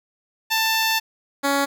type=tone pair in turn; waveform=10% pulse; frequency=888 / 279.7 Hz; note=A5 / C#4; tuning=+16 / +16 cents; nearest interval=octave + minor sixth; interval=2000 cents; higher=first; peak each=-10 dBFS; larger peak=neither; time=0.5-1 / 1.43-1.66 s; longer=first; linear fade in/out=20 ms; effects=none